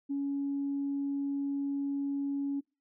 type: tone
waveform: sine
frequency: 280 Hz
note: C#4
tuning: 18 cents sharp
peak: -29 dBFS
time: 0.09-2.61 s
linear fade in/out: 20 ms
effects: noise-tail reverb RT60 0.3 s tail -25 dB re dry + tanh soft clip ceiling -25 dBFS